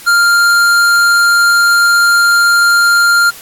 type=tone with hard clipping; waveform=triangle; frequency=1396.9 Hz; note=F6; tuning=in tune; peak=-8 dBFS; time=0.06-3.31 s; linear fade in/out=20 ms; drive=18 dB; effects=white hiss -33 dBFS RMS until 3.41 s + AAC 64 kbps